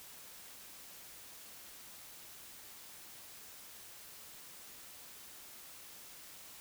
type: silence
effects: white hiss -53 dBFS RMS until 6.6 s